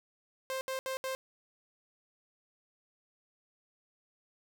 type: tone bursts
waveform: sawtooth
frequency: 526 Hz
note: C5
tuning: 9 cents sharp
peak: -30 dBFS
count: 4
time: 0.5-1.15 s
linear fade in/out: 0 ms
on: 110 ms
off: 70 ms
effects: none